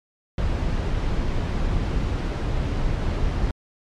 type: noise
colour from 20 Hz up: brown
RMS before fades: -23 dBFS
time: 0.38-3.51 s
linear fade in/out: 2 ms
effects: low-pass 5000 Hz 12 dB/octave + MP3 64 kbps